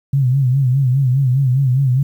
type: tone with vibrato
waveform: sine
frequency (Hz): 131.7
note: C3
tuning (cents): +12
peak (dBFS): -11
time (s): 0.13-2.03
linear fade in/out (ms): 5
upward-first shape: sine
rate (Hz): 4.9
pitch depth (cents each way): 110
effects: 8-bit